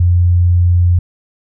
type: tone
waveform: sine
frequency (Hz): 88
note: F2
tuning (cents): +14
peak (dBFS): -7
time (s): 0-0.99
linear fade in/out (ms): 5
effects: none